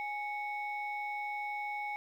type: tone pair together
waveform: sine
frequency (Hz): 830.4 / 2217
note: G#5 / C#7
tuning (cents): 0 / 0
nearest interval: octave + perfect fourth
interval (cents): 1700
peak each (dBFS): -36 / -38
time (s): 0-1.96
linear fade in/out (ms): 0
effects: tanh soft clip ceiling -29 dBFS + 11-bit